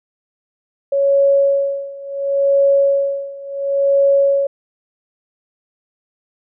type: tone with tremolo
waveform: sine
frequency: 556 Hz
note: C#5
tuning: 5 cents sharp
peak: -9 dBFS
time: 0.92-4.47 s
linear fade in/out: 5 ms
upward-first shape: sine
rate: 0.71 Hz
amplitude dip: 90%
effects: none

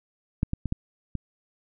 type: clicks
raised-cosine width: 5 ms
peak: -10 / -15 / -16 / -13 / -17 dBFS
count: 5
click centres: 0.431 / 0.534 / 0.657 / 0.724 / 1.153 s
effects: none

